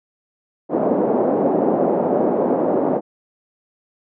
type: band-pass noise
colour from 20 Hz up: white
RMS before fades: -18 dBFS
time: 0.69-3.01 s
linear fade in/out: 50 ms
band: 200 to 650 Hz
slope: 24 dB/octave
effects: none